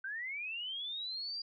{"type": "linear sweep", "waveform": "sine", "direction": "up", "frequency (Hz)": [1516, 4821], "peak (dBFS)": -37, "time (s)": [0.04, 1.42], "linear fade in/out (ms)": 5, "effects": ["MP3 48 kbps"]}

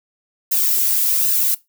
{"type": "noise with flanger", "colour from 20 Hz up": "violet", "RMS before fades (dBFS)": -17, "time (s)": [0.51, 1.55], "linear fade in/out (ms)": 10, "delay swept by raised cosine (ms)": [0.89, 2.29], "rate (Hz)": 1.3, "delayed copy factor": -0.55, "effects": ["noise-tail reverb RT60 0.2 s tail -19 dB re dry"]}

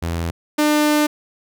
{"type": "tone pair in turn", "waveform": "sawtooth", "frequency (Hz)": [84, 299.9], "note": ["E2", "D4"], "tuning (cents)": [33, 36], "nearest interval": "octave + minor seventh", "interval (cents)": 2203, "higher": "second", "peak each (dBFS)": [-17, -10], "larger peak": "second", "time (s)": [[0.02, 0.31], [0.58, 1.07]], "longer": "second", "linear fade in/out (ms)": 10, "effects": []}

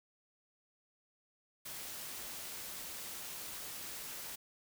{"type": "noise", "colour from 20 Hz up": "white", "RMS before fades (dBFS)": -45, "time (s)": [1.65, 4.36], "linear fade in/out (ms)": 10, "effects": []}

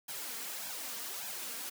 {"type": "noise with flanger", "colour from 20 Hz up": "white", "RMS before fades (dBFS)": -41, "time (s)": [0.08, 1.7], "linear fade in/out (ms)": 10, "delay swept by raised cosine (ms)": [1.2, 4.4], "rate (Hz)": 1.7, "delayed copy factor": 0.75, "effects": ["high-pass 200 Hz 12 dB/octave"]}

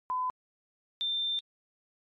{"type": "tone pair in turn", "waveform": "sine", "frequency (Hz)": [1010, 3580], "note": ["B5", "A7"], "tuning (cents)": [39, 29], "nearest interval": "octave + minor seventh", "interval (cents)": 2190, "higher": "second", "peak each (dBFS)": -28, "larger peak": "neither", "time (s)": [[0.1, 0.3], [1.01, 1.39]], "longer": "second", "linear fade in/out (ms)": 0, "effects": ["MP3 48 kbps"]}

